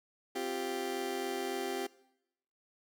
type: chord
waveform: 30% pulse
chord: C suspended fourth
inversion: none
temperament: just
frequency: 261.6 / 348.8 / 392.4 Hz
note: C4 / F4 / G4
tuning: 0 / -2 / +2 cents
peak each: -39 / -37 / -34 dBFS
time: 0.35-1.87 s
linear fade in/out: 10 ms
effects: noise-tail reverb RT60 0.8 s tail -20 dB re dry